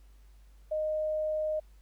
sine tone, 618 Hz, D#5, 12 cents flat, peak -28 dBFS, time 0.71-1.6 s, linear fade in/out 10 ms, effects added 50 Hz sine -53 dBFS peak until 1.81 s + pink hiss -69 dBFS RMS until 1.81 s

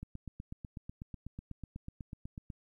click train, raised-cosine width 5 ms, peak -30 dBFS, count 21, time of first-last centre 0.03-2.502 s, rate 8.09 Hz, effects 12-bit

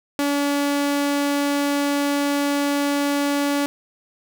sawtooth tone, 285.4 Hz, D4, 49 cents flat, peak -15 dBFS, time 0.19-3.66 s, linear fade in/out 0 ms, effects none

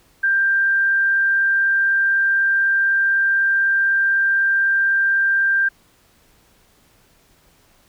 sine tone, 1584 Hz, G6, 18 cents sharp, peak -14 dBFS, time 0.23-5.69 s, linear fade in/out 10 ms, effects pink hiss -56 dBFS RMS until 7.88 s

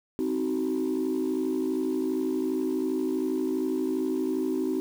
sine chord, C diminished, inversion none, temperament just, 261.6 / 314 / 376.7 Hz, C4 / Eb4 / Gb4, 0 / +16 / +31 cents, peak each -28 dBFS, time 0.19-4.8 s, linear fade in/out 0 ms, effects tanh soft clip ceiling -20 dBFS + 8-bit

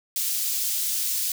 white high-pass noise, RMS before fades -26 dBFS, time 0.16-1.32 s, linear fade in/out 2 ms, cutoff 4100 Hz, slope 12 dB/octave, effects none

